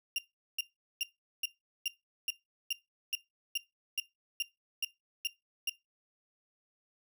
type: tone bursts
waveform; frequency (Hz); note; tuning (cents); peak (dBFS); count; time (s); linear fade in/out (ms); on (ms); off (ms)
35% pulse; 2794; F7; 0; -28; 14; 0.16-5.696; 2; 24; 400
effects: noise-tail reverb RT60 0.2 s tail -19 dB re dry